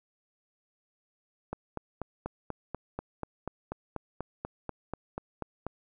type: click train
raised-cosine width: 1 ms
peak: -20 dBFS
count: 18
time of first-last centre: 1.53-5.666 s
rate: 4.11 Hz
effects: none